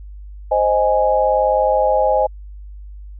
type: chord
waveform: sine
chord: Ab major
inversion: first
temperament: equal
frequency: 523.3 / 622.3 / 830.6 Hz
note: C5 / Eb5 / Ab5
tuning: 0 / 0 / 0 cents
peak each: -17 dBFS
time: 0.51-2.27 s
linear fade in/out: 10 ms
effects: added 50 Hz sine -32 dBFS peak until 3.19 s